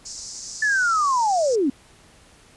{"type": "band-pass noise", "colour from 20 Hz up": "pink", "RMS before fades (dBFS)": -36, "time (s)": [0.05, 1.56], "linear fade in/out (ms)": 10, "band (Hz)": [5000, 7600], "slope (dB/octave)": 48}
{"type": "linear sweep", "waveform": "sine", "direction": "down", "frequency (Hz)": [1760, 246.9], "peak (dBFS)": -17, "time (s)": [0.62, 1.7], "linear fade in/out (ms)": 5}
{"effects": ["pink hiss -52 dBFS RMS until 2.56 s", "resampled to 24000 Hz"]}